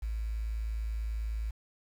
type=tone with quantisation; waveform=sine; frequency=54.7 Hz; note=A1; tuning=9 cents flat; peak=-31 dBFS; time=0.02-1.51 s; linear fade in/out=10 ms; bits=9; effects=none